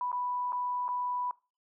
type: tone with dropouts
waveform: sine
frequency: 987.8 Hz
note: B5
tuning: in tune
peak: -30 dBFS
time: 0.01-1.31 s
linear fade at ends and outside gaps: 1 ms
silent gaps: 0.117-0.128 / 0.522-0.529 / 0.881-0.888 s
effects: noise-tail reverb RT60 0.3 s tail -20 dB re dry